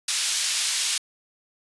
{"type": "band-pass noise", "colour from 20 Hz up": "pink", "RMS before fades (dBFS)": -25, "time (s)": [0.08, 0.98], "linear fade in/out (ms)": 5, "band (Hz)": [3400, 10000], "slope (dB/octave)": 12, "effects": ["resampled to 24000 Hz"]}